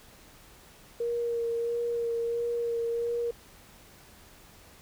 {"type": "tone with vibrato", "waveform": "sine", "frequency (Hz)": 469, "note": "A#4", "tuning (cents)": 11, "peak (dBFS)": -27, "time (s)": [1, 3.31], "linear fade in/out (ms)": 5, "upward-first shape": "sine", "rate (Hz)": 1.5, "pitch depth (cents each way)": 16, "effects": ["pink hiss -54 dBFS RMS until 4.81 s"]}